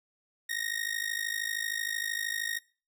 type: tone with amplitude modulation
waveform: sawtooth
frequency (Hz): 1864.7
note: A#6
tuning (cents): 0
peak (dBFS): -24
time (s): 0.49-2.59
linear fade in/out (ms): 10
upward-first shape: sine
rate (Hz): 53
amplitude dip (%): 85
effects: noise-tail reverb RT60 0.4 s tail -24 dB re dry